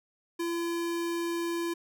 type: tone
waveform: square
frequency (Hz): 339.6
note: F4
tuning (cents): -48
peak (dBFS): -30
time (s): 0.39-1.74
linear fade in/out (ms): 10
effects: none